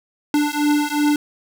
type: beating tone pair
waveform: square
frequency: 293.7 / 296.4 Hz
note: D4 / D4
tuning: 0 / +16 cents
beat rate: 2.7 Hz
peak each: -20 dBFS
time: 0.34-1.16 s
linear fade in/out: 2 ms
effects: none